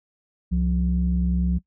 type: tone pair together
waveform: sine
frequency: 66.5 / 177.53 Hz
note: C2 / F3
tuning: +29 / +29 cents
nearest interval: octave + perfect fourth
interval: 1700 cents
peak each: -21 dBFS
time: 0.51-1.59 s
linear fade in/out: 20 ms
effects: noise-tail reverb RT60 0.1 s tail -20 dB re dry + tanh soft clip ceiling -12 dBFS